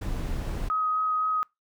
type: noise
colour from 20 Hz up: brown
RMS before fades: -30 dBFS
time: 0.01-0.69 s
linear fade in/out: 10 ms
type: tone with vibrato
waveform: sine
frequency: 1261 Hz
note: D#6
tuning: 23 cents sharp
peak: -23 dBFS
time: 0.7-1.43 s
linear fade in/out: 0 ms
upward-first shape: sine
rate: 3.9 Hz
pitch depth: 9 cents each way
effects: noise-tail reverb RT60 0.2 s tail -25 dB re dry